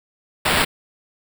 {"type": "noise with sample-and-hold", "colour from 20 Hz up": "violet", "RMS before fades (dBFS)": -18, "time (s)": [0.45, 0.65], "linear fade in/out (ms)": 10, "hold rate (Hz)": 6300, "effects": []}